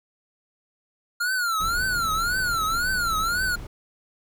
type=tone with vibrato; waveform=square; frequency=1396.9 Hz; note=F6; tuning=in tune; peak=-23 dBFS; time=1.2-3.56 s; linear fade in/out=10 ms; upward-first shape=triangle; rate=1.9 Hz; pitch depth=180 cents each way
type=noise; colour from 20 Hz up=brown; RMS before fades=-34 dBFS; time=1.6-3.67 s; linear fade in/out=5 ms
effects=none